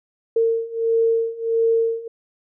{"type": "beating tone pair", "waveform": "sine", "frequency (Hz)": [455, 456.5], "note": ["A#4", "A#4"], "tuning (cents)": [-42, -36], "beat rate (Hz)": 1.5, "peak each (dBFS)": [-21, -19], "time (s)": [0.36, 2.08], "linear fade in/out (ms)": 5, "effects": []}